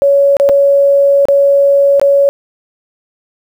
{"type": "tone with dropouts", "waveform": "sine", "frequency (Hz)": 560, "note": "C#5", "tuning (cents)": 18, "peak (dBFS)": -5, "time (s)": [0.02, 2.29], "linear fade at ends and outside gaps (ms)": 0, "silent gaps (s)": [[0.368, 0.399], [0.49, 0.495], [1.254, 1.285], [1.997, 2.015]], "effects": ["7-bit"]}